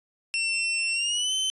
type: tone with pitch glide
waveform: sawtooth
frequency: 2701 to 3067 Hz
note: E7 to G7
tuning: +42 to -38 cents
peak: -21 dBFS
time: 0.34-1.5 s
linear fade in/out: 0 ms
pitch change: +220 cents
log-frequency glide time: 0.92-1.33 s
effects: resampled to 22050 Hz